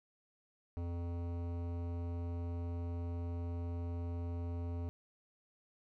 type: tone with hard clipping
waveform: sine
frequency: 86 Hz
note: F2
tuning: 26 cents flat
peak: -39 dBFS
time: 0.77-4.89 s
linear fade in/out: 0 ms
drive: 16 dB
effects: none